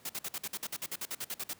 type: noise bursts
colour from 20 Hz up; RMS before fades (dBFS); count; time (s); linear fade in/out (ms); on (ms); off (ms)
white; -37; 16; 0.05-1.534; 5; 44; 52
effects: pink hiss -60 dBFS RMS until 1.59 s + high-pass 100 Hz 12 dB/octave